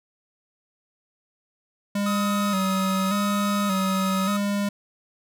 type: tone with vibrato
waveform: square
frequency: 196.6 Hz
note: G3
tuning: 5 cents sharp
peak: -23 dBFS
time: 1.95-4.69 s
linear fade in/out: 5 ms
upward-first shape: square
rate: 0.86 Hz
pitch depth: 50 cents each way
type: tone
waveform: 45% pulse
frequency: 1264 Hz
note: D#6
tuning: 27 cents sharp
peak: -27 dBFS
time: 2.06-4.37 s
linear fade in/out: 5 ms
effects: none